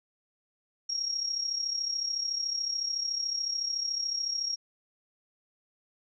sine tone with amplitude modulation, 5588 Hz, F8, in tune, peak -26 dBFS, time 0.89-4.56 s, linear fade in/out 10 ms, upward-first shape sine, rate 33.8 Hz, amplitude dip 65%, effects none

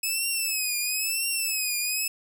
10% pulse tone with vibrato, 2582 Hz, E7, 37 cents flat, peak -17 dBFS, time 0.03-2.08 s, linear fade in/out 5 ms, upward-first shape triangle, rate 1 Hz, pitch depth 120 cents each way, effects none

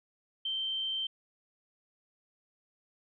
sine tone, 3123 Hz, G7, 7 cents flat, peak -31 dBFS, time 0.45-1.07 s, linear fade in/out 5 ms, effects none

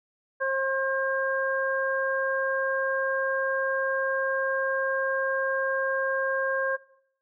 harmonic tone, 535 Hz, C5, 38 cents sharp, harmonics 1 / 2 / 3, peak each -27 / -32 / -28 dBFS, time 0.4-6.77 s, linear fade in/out 20 ms, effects noise-tail reverb RT60 0.7 s tail -19 dB re dry

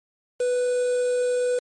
triangle tone with quantisation, 494.3 Hz, B4, 1 cent sharp, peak -18 dBFS, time 0.4-1.59 s, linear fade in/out 5 ms, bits 6, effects MP3 48 kbps

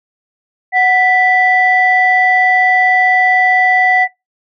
sine tone pair together, 740 / 1975.6 Hz, F#5 / B6, 0 / 0 cents, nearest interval octave + perfect fourth, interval 1700 cents, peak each -10 dBFS, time 0.72-4.08 s, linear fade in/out 50 ms, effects noise-tail reverb RT60 0.2 s tail -22 dB re dry + tanh soft clip ceiling 0 dBFS

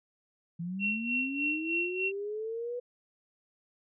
sine linear sweep, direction up, 164.8 to 493.9 Hz, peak -33 dBFS, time 0.59-2.8 s, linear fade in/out 10 ms
sine tone with tremolo, 2726 Hz, F7, 43 cents flat, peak -27 dBFS, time 0.79-2.12 s, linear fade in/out 50 ms, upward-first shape sine, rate 3.3 Hz, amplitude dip 75%
effects none

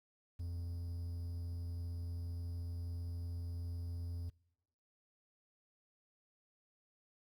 triangle tone with quantisation, 85.9 Hz, F2, 28 cents flat, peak -37 dBFS, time 0.39-4.3 s, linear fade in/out 10 ms, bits 11, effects noise-tail reverb RT60 0.9 s tail -25 dB re dry + Opus 48 kbps

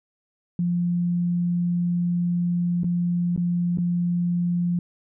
sine tone with dropouts, 174.61 Hz, F3, in tune, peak -20 dBFS, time 0.59-4.79 s, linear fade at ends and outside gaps 2 ms, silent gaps 2.834-2.843 / 3.363-3.376 / 3.774-3.784 s, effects none

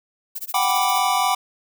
violet noise with tremolo, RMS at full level -28 dBFS, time 0.35-1 s, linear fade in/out 10 ms, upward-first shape sine, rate 15 Hz, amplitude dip 100%
square chord, G major seventh, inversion third, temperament equal, 740 / 784 / 987.8 / 1174.7 Hz, F#5 / G5 / B5 / D6, 0 / 0 / 0 / 0 cents, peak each -24 dBFS, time 0.54-1.35 s, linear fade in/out 5 ms
effects none

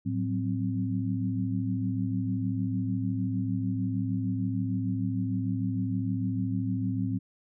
sine tone cluster, 109.6 / 183.6 / 190.2 / 262.2 Hz, A2 / F#3 / F#3 / C4, -6 / -13 / +48 / +4 cents, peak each -30 / -35 / -35 / -31 dBFS, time 0.05-7.19 s, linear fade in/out 20 ms, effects none

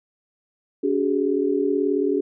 sine tone cluster, 284.4 / 379.2 / 417.8 Hz, C#4 / F#4 / G#4, +45 / +43 / +10 cents, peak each -23 dBFS, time 0.83-2.21 s, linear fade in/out 10 ms, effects none

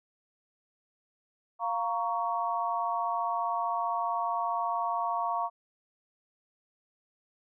sine chord, Bb minor, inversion second, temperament equal with one note detuned, 698.5 / 932.3 / 1117.1 Hz, F5 / Bb5 / Db6, 0 / 0 / +13 cents, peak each -32 dBFS, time 1.59-5.5 s, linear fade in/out 50 ms, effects none

